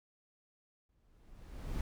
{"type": "noise with exponential growth", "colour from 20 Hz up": "brown", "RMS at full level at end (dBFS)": -35, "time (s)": [0.89, 1.81], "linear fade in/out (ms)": 2, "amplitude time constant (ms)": 200, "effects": []}